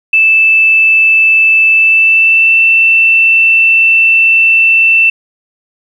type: tone with pitch glide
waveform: sine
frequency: 2637 to 2671 Hz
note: E7 to E7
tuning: 0 to +22 cents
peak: -4 dBFS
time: 0.13-5.1 s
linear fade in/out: 5 ms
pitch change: +22 cents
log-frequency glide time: 1.71-2.61 s
effects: 7-bit